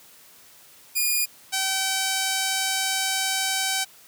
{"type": "tone pair in turn", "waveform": "5% pulse", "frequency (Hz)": [2440, 768.6], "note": ["D#7", "G5"], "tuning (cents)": [-34, -34], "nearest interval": "octave + minor sixth", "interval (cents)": 2000, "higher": "first", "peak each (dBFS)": -11, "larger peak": "neither", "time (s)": [[0.95, 1.26], [1.52, 3.85]], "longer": "second", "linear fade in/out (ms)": 20, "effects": ["white hiss -51 dBFS RMS until 4.07 s", "high-pass 80 Hz 12 dB/octave"]}